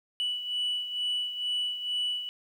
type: beating tone pair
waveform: sine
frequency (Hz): 2957 / 2959.2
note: F#7 / F#7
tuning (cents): -2 / 0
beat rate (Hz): 2.2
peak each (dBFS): -28 / -34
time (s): 0.2-2.29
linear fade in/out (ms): 0
effects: tanh soft clip ceiling -24 dBFS + 10-bit